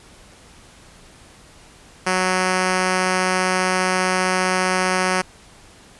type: tone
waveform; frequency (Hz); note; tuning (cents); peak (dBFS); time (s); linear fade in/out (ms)
5% pulse; 184.9; F#3; -1; -6; 2.06-5.22; 10
effects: pink hiss -47 dBFS RMS until 5.99 s + resampled to 24000 Hz